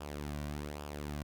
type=tone with flanger; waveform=sawtooth; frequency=73.5 Hz; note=D2; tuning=2 cents sharp; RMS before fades=-41 dBFS; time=0-1.23 s; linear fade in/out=10 ms; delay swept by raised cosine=0.48 to 2.38 ms; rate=1.2 Hz; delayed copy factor=-0.6; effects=none

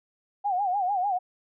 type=tone with vibrato; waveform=sine; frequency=769 Hz; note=G5; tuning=33 cents flat; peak=-23 dBFS; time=0.44-1.19 s; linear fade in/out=20 ms; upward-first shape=sine; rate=6.7 Hz; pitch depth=130 cents each way; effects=none

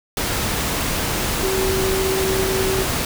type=tone in noise; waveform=sine; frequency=381.5 Hz; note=G4; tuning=47 cents flat; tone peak=-20 dBFS; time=1.43-2.83 s; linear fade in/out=2 ms; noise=pink; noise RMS=-22 dBFS; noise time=0.17-3.05 s; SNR=-1 dB; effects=none

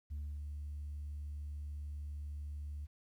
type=tone with ADSR envelope; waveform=sine; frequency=73.42 Hz; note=D2; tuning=in tune; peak=-36 dBFS; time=0.1-2.87 s; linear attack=20 ms; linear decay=270 ms; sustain=-3 dB; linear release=28 ms; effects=tanh soft clip ceiling -37 dBFS + 12-bit

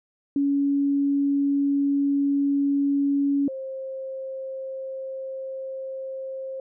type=tone pair in turn; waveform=sine; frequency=281.1 / 530.6 Hz; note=C#4 / C5; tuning=+24 / +24 cents; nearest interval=major seventh; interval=1100 cents; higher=second; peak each=-19 / -30 dBFS; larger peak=first; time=0.36-3.48 / 3.48-6.6 s; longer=neither; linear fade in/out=2 ms; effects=none

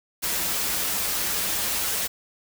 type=noise with comb filter; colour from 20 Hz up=white; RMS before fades=-26 dBFS; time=0.22-2.08 s; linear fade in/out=20 ms; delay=7.9 ms; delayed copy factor=-0.6; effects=none

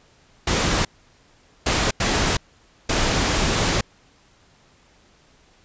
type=noise bursts at uneven times; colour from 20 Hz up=pink; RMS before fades=-20 dBFS; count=4; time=0.47-0.85 / 1.66-1.91 / 2-2.37 / 2.89-3.81 s; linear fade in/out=5 ms; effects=pink hiss -56 dBFS RMS until 5.64 s + resampled to 16000 Hz

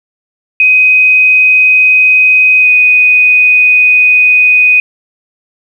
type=tone with pitch glide; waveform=sine; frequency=2512 to 2493 Hz; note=D#7 to D#7; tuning=+16 to +3 cents; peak=-3 dBFS; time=0.6-4.8 s; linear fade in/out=2 ms; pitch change=-13 cents; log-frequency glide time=2.6-2.68 s; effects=7-bit

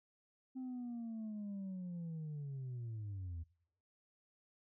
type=linear sweep; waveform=sine; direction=down; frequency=261.6 to 79.9 Hz; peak=-39 dBFS; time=0.55-3.44 s; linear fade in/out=20 ms; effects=noise-tail reverb RT60 0.8 s tail -26 dB re dry + tanh soft clip ceiling -40 dBFS

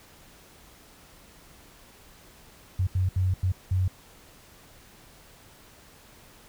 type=tone bursts at uneven times; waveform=sine; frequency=92.7 Hz; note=F#2; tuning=4 cents sharp; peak=-21 dBFS; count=5; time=2.79-2.87 / 2.95-3.09 / 3.16-3.34 / 3.43-3.52 / 3.71-3.88 s; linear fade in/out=5 ms; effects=pink hiss -53 dBFS RMS until 6.48 s

